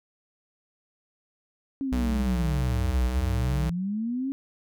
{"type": "linear two-way sweep", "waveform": "sine", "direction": "down then up", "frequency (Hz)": [277.2, 52.8, 277.2], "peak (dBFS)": -26, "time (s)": [1.81, 4.32], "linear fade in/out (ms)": 0, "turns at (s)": 3.06}
{"type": "tone", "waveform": "square", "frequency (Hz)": 62.6, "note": "B1", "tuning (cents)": 24, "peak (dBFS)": -26, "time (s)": [1.92, 3.7], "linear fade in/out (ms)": 5}
{"effects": []}